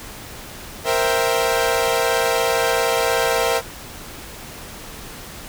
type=chord; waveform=sawtooth; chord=C dominant seventh; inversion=third; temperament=equal; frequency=466.2 / 523.3 / 659.3 / 784 Hz; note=Bb4 / C5 / E5 / G5; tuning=0 / 0 / 0 / 0 cents; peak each=-17 / -19 / -19 / -21 dBFS; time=0.84-3.62 s; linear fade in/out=50 ms; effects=pink hiss -36 dBFS RMS until 5.48 s